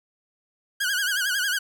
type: tone with vibrato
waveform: sawtooth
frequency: 1547 Hz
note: G6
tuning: 23 cents flat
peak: -19 dBFS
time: 0.8-1.59 s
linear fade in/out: 10 ms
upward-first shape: sine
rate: 11 Hz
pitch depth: 120 cents each way
effects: none